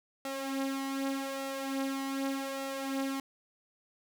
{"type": "tone with flanger", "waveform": "sawtooth", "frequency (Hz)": 271.3, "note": "C#4", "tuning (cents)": -37, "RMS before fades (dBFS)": -35, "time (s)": [0.25, 3.2], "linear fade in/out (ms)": 2, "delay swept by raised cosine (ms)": [1.5, 4.7], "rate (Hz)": 0.84, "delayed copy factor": 0.6, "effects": []}